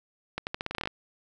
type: accelerating click train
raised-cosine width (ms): 0.3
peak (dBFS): -15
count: 12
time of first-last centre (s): 0.38-0.874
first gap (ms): 89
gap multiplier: 0.85
effects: none